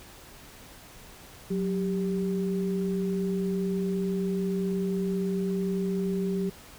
sine tone pair together, 184.54 / 393.4 Hz, F#3 / G4, -4 / +6 cents, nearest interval octave + minor second, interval 1310 cents, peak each -27 / -30 dBFS, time 1.5-6.5 s, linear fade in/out 10 ms, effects pink hiss -49 dBFS RMS until 6.78 s

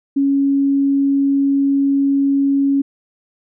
sine tone, 277.2 Hz, C#4, in tune, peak -12 dBFS, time 0.16-2.82 s, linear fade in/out 10 ms, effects none

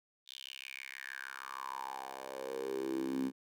10% pulse tone with high-pass filter sweep, 66.5 Hz, C2, 29 cents sharp, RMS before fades -41 dBFS, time 0.26-3.32 s, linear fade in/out 50 ms, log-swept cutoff 3600 to 240 Hz, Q 6.4, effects none

